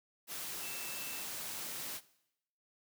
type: tone in noise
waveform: sine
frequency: 2659 Hz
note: E7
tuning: 14 cents sharp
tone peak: -47 dBFS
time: 0.6-1.26 s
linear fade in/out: 50 ms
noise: white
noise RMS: -42 dBFS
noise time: 0.27-2.01 s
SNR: -8 dB
effects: noise-tail reverb RT60 0.8 s tail -19 dB re dry + high-pass 100 Hz 12 dB/octave